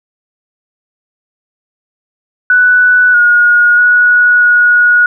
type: tone with pitch steps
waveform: sine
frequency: 1485 / 1440 / 1461 / 1453 Hz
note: F#6 / F#6 / F#6 / F#6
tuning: +6 / -47 / -22 / -32 cents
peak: -4 dBFS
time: 2.5-5.06 s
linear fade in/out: 2 ms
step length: 640 ms
effects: none